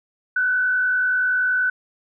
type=tone with frequency modulation; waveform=sine; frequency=1500 Hz; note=F#6; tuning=23 cents sharp; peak=-17 dBFS; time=0.36-1.7 s; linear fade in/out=5 ms; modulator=50.4 Hz; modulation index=0.53; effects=none